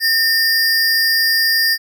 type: tone pair together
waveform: square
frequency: 1814 / 4843 Hz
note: A#6 / D#8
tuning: -48 / -48 cents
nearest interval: octave + perfect fourth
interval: 1700 cents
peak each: -16 dBFS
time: 0-1.78 s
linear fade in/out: 50 ms
effects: none